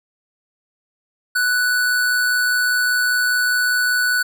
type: tone with amplitude modulation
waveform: square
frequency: 1484 Hz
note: F#6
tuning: 5 cents sharp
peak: -15 dBFS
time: 1.35-4.23 s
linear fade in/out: 10 ms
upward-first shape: sine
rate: 125 Hz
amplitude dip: 30%
effects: none